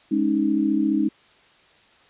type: chord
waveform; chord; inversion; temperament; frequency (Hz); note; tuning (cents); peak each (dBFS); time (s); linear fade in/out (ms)
sine; Ab suspended fourth; none; just; 207.7 / 276.9 / 311.5; Ab3 / Db4 / Eb4; 0 / -2 / +2; -24 / -23 / -21; 0.11-1.09; 10
effects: white hiss -55 dBFS RMS until 2.09 s + resampled to 8000 Hz